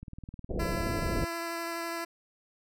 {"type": "click train", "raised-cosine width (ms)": 5, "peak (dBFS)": -30, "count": 16, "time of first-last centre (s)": [0.03, 0.807], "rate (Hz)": 19.3}
{"type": "low-pass noise", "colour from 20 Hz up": "pink", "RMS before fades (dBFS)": -32, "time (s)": [0.49, 1.25], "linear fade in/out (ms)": 10, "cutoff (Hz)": 640, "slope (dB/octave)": 48}
{"type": "tone with vibrato", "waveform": "10% pulse", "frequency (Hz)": 336.1, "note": "E4", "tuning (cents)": 34, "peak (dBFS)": -25, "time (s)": [0.59, 2.05], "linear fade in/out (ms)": 10, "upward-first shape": "sine", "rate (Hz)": 12, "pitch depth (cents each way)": 9}
{"effects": []}